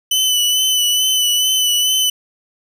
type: tone with vibrato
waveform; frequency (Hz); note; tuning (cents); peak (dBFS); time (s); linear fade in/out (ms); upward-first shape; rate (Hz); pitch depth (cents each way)
sawtooth; 3000; F#7; +23; -10; 0.11-2.1; 5; sine; 2.3; 29
effects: none